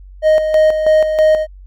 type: tone with tremolo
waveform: triangle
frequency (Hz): 622.3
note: D#5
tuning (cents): 0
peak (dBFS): -5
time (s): 0.22-1.47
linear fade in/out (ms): 50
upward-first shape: square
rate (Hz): 3.1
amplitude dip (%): 55
effects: added 47 Hz sine -34 dBFS peak until 1.66 s